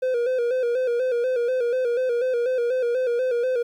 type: tone with vibrato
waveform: triangle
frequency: 493.9 Hz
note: B4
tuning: in tune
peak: -18 dBFS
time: 0.02-3.63 s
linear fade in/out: 10 ms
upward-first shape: square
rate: 4.1 Hz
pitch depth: 66 cents each way
effects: 10-bit